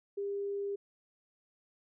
sine tone, 401.1 Hz, G4, 40 cents sharp, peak -33 dBFS, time 0.17-0.76 s, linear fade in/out 10 ms, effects none

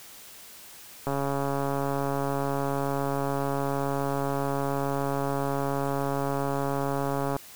click train, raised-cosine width 1 ms, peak -15 dBFS, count 876, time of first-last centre 1.07-7.365 s, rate 139 Hz, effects white hiss -47 dBFS RMS until 7.55 s

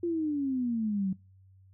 sine exponential sweep, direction down, 350 to 185 Hz, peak -27 dBFS, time 0.03-1.13 s, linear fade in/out 5 ms, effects noise-tail reverb RT60 0.3 s tail -23 dB re dry + added 95 Hz sine -55 dBFS peak until 1.73 s

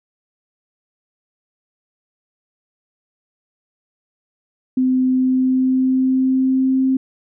sine tone with pitch glide, 257.2 to 263.1 Hz, C4 to C4, -30 to +10 cents, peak -13 dBFS, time 4.77-6.97 s, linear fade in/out 5 ms, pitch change +40 cents, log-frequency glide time 5.06-6.85 s, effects none

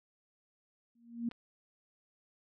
sine tone with exponential growth, 234.5 Hz, A#3, 11 cents sharp, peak -29 dBFS, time 0.95-1.29 s, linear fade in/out 5 ms, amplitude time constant 73 ms
clicks, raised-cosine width 0.3 ms, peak -33 dBFS, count 2, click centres 1.313 / 1.317 s
effects none

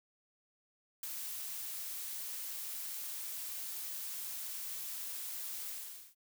blue noise with ADSR envelope, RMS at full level -37 dBFS, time 1.03-6.15 s, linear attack 4 ms, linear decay 4 ms, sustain -5 dB, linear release 460 ms, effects none

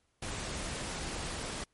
pink noise, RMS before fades -38 dBFS, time 0.22-1.64 s, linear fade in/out 5 ms, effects pink hiss -75 dBFS RMS until 1.73 s + MP3 48 kbps

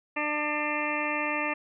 harmonic tone, 298.5 Hz, D4, 28 cents sharp, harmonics 1 / 2 / 3 / 4 / 6 / 7 / 8 / 9, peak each -35 / -35 / -35 / -35 / -35 / -35 / -35 / -35 dBFS, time 0.16-1.54 s, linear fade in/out 10 ms, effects none

